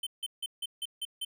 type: tone bursts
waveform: square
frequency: 3084 Hz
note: G7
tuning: 29 cents flat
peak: -33 dBFS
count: 7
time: 0.03-1.249 s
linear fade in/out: 5 ms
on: 37 ms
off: 160 ms
effects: none